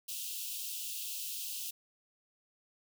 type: high-pass noise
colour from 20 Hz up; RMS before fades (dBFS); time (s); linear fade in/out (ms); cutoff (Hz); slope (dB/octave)
white; -40; 0.08-1.71; 10; 2600; 96
effects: none